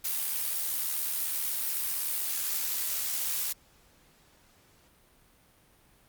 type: noise with amplitude modulation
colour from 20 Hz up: blue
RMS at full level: -29 dBFS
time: 0.04-3.53 s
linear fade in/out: 10 ms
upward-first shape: sine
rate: 75.9 Hz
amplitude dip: 40%
effects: pink hiss -62 dBFS RMS until 6.08 s + Opus 48 kbps